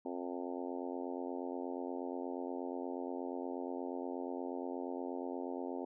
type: harmonic tone with a mistuned harmonic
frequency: 88.4 Hz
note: F2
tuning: 22 cents sharp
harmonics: 3 / 4 / 5 / 6 / 7 / 8 / 9 / 10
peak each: -42 / -44 / -46 / -48 / -49 / -50 / -51 / -52 dBFS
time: 0.05-5.85 s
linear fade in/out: 5 ms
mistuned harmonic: 10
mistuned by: +16 cents
effects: none